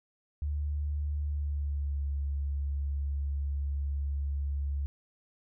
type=tone with pitch glide; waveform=sine; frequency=73.42 to 70.51 Hz; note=D2 to C#2; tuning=0 to +30 cents; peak=-29 dBFS; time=0.42-4.86 s; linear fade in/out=0 ms; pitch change=-70 cents; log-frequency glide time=1.23-2.04 s; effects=none